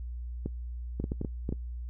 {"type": "clicks", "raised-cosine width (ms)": 3, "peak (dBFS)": -19, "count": 8, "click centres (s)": [0.46, 1, 1.041, 1.119, 1.214, 1.248, 1.491, 1.525], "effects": ["noise-tail reverb RT60 0.1 s tail -21 dB re dry", "added 60 Hz sine -35 dBFS peak until 1.89 s"]}